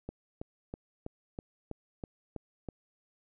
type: click train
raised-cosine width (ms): 2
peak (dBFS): -25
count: 9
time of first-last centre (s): 0.09-2.687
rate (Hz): 3.08
effects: none